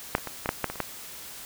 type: clicks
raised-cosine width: 0.5 ms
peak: -6 / -23 / -18 / -13 / -8 / -9 / -17 / -24 / -11 dBFS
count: 9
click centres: 0.151 / 0.182 / 0.273 / 0.459 / 0.491 / 0.643 / 0.7 / 0.757 / 0.803 s
effects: white hiss -42 dBFS RMS until 1.45 s